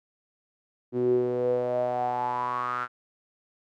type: tone with band-pass filter sweep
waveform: sawtooth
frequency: 123.47 Hz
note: B2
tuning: in tune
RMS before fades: -27 dBFS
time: 0.92-2.88 s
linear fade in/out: 50 ms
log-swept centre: 320 to 1400 Hz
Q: 8.7
effects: none